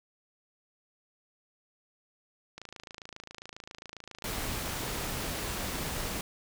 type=click train; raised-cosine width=0.2 ms; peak=-26 dBFS; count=91; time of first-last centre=2.58-5.865 s; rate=27.4 Hz
type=noise; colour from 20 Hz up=pink; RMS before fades=-35 dBFS; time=4.24-6.21 s; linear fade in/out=2 ms
effects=none